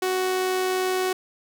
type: tone with amplitude modulation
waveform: sawtooth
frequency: 371.6 Hz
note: F#4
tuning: 7 cents sharp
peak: -17 dBFS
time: 0.02-1.13 s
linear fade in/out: 5 ms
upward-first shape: sine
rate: 103 Hz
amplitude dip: 25%
effects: none